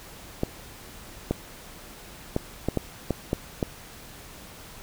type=clicks; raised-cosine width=2 ms; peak=-10 dBFS; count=8; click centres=0.434 / 1.31 / 2.364 / 2.686 / 2.773 / 3.107 / 3.331 / 3.628 s; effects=pink hiss -45 dBFS RMS until 4.82 s